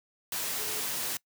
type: tone in noise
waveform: sine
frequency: 428.4 Hz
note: A4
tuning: 46 cents flat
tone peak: -43 dBFS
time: 0.59-0.8 s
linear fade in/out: 2 ms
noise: white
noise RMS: -33 dBFS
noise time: 0.32-1.17 s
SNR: -13 dB
effects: noise-tail reverb RT60 0.1 s tail -23 dB re dry + high-pass 100 Hz 12 dB/octave